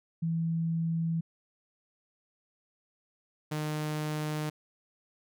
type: tone pair in turn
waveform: sine / sawtooth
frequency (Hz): 164.81 / 152.51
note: E3 / D#3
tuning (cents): 0 / -34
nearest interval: minor second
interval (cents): 134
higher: first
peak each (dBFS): -27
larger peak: neither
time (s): 0.22-1.21 / 3.51-4.5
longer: neither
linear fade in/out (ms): 10
effects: none